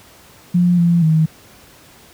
sine tone with pitch steps, 176.6 / 171.3 / 158.5 Hz, F3 / F3 / D#3, +20 / -33 / +32 cents, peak -10 dBFS, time 0.54-1.26 s, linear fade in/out 10 ms, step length 240 ms, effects pink hiss -45 dBFS RMS until 2.13 s + high-pass 60 Hz 12 dB/octave

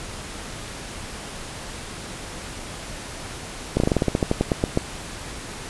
slowing click train, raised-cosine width 2 ms, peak -5 dBFS, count 15, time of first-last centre 3.77-4.774 s, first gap 31 ms, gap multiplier 1.12, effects pink hiss -35 dBFS RMS until 5.69 s + resampled to 24000 Hz

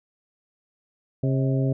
harmonic tone with a mistuned harmonic, 134.2 Hz, C3, 44 cents sharp, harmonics 1 / 2 / 3 / 4 / 5, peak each -21 / -27 / -31 / -33 / -35 dBFS, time 1.23-1.73 s, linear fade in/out 5 ms, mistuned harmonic 5, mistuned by -76 cents, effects none

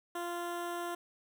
15% pulse tone with notch filter, 346.8 Hz, F4, 12 cents flat, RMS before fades -38 dBFS, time 0.15-0.95 s, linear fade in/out 5 ms, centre 4700 Hz, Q 1.2, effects none

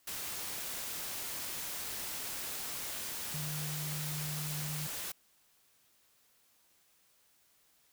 sine tone in noise, 150.7 Hz, D3, 45 cents sharp, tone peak -38 dBFS, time 3.34-4.87 s, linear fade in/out 5 ms, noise white, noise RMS -40 dBFS, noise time 0.07-5.12 s, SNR -1 dB, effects white hiss -69 dBFS RMS until 7.92 s

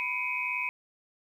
sine tone cluster, 992 / 2134 / 2269 / 2420 / 2522 Hz, B5 / C7 / C#7 / D#7 / D#7, +7 / +34 / +40 / -49 / +23 cents, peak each -37 / -40 / -34 / -39 / -32 dBFS, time 0-0.69 s, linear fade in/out 0 ms, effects 10-bit

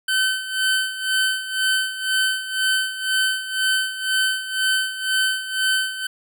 25% pulse tone with tremolo, 1531 Hz, G6, 41 cents flat, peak -13 dBFS, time 0.08-6.07 s, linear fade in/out 5 ms, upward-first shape sine, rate 2 Hz, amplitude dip 75%, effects none

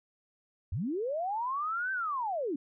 sine linear two-way sweep, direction up then down, 68.4 to 1568 to 257.4 Hz, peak -30 dBFS, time 0.72-2.56 s, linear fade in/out 5 ms, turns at 1.92 s, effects none

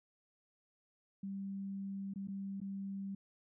sine tone with dropouts, 196 Hz, G3, in tune, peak -39 dBFS, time 1.23-3.15 s, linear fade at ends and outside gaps 5 ms, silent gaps 2.138-2.158 / 2.274-2.283 / 2.603-2.614 s, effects none

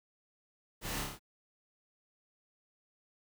pink noise with echo, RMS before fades -40 dBFS, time 0.81-1.05 s, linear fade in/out 50 ms, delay 29 ms, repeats 5, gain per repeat -2 dB, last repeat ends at 1.195 s, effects none

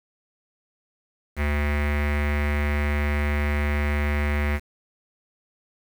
square tone with low-pass filter, 73.42 Hz, D2, in tune, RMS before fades -23 dBFS, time 1.36-4.6 s, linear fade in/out 50 ms, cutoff 2100 Hz, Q 5, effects 7-bit

